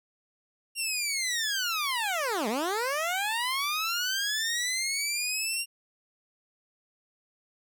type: linear two-way sweep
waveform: 15% pulse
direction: down then up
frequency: 2794 to 200.9 to 2794 Hz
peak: -21 dBFS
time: 0.75-5.66 s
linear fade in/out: 50 ms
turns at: 2.48 s
effects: none